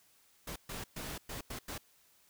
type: noise bursts at uneven times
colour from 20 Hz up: pink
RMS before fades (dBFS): -42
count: 6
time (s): 0.47-0.56 / 0.69-0.84 / 0.96-1.18 / 1.29-1.41 / 1.5-1.59 / 1.68-1.78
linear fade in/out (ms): 5
effects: white hiss -67 dBFS RMS until 2.29 s